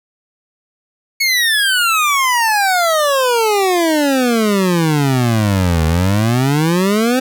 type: exponential two-way sweep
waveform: 25% pulse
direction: down then up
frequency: 2217 to 78.4 to 263.4 Hz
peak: -8 dBFS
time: 1.2-7.2 s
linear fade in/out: 10 ms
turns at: 5.85 s
effects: none